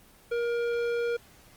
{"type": "tone with tanh clipping", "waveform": "sine", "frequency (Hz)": 472.5, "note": "A#4", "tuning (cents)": 23, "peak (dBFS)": -28, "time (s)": [0.31, 1.17], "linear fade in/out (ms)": 10, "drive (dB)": 14, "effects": ["pink hiss -56 dBFS RMS until 1.56 s", "Opus 24 kbps"]}